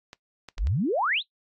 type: clicks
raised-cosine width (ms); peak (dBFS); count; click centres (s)
0.2; -24 / -23 / -22 / -25; 4; 0.131 / 0.487 / 0.581 / 0.671
type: exponential sweep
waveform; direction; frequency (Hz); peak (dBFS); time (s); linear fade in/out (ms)
sine; up; 34.65 to 4256; -22; 0.57-1.23; 50
effects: noise-tail reverb RT60 0.1 s tail -19 dB re dry + AAC 48 kbps